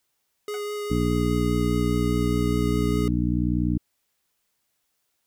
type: tone with vibrato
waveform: square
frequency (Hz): 415.3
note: G#4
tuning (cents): 0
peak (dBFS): -29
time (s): 0.48-3.08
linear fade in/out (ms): 2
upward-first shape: triangle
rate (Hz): 4.9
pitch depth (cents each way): 12
type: tone with exponential decay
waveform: 15% pulse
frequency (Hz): 740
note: F#5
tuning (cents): 0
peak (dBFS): -29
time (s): 0.54-0.63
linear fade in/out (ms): 1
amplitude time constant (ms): 19
type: harmonic tone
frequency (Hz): 60.3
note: B1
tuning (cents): -41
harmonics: 1 / 2 / 3 / 4 / 5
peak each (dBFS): -27 / -27 / -27 / -27 / -27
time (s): 0.9-3.78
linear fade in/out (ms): 10
effects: white hiss -74 dBFS RMS until 5.26 s